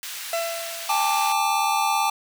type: high-pass noise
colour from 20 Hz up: pink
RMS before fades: -34 dBFS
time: 0.03-1.32 s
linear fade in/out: 0 ms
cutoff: 2000 Hz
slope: 12 dB/octave
type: tone with exponential decay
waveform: 40% pulse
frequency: 671 Hz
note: E5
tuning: 31 cents sharp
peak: -21 dBFS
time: 0.33-1.44 s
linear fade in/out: 2 ms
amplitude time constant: 240 ms
type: chord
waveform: square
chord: G suspended second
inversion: none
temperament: equal with one note detuned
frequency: 801.9 / 880 / 1174.7 Hz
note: G5 / A5 / D6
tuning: +39 / 0 / 0 cents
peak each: -25 / -24 / -26 dBFS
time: 0.89-2.1 s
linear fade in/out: 5 ms
effects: none